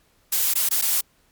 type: noise with dropouts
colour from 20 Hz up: blue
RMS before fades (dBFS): -21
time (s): 0.32-1.01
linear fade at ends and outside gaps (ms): 5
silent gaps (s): 0.538-0.554 / 0.69-0.71 / 0.815-0.821
effects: pink hiss -62 dBFS RMS until 1.31 s + MP3 96 kbps